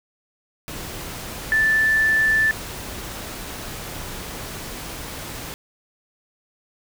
sine tone in noise, 1760 Hz, A6, in tune, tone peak -15 dBFS, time 1.52-2.51 s, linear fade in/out 0 ms, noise pink, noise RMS -33 dBFS, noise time 0.68-5.54 s, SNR +15 dB, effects none

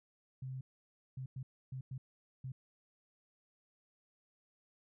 sine tone bursts at uneven times, 130.7 Hz, C3, 1 cent flat, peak -40 dBFS, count 6, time 0.42-0.61 / 1.17-1.26 / 1.36-1.43 / 1.72-1.81 / 1.91-1.98 / 2.44-2.52 s, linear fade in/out 5 ms, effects none

